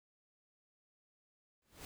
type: noise with exponential growth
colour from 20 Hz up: pink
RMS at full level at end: -45 dBFS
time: 1.62-1.85 s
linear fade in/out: 1 ms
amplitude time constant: 49 ms
effects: none